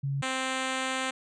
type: tone pair in turn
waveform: sine / 5% pulse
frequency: 138.59 / 261.6 Hz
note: C#3 / C4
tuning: 0 / 0 cents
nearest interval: major seventh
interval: 1100 cents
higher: second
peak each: -27 / -17 dBFS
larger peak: second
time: 0.03-0.22 / 0.22-1.11 s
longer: second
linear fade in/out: 10 ms
effects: resampled to 22050 Hz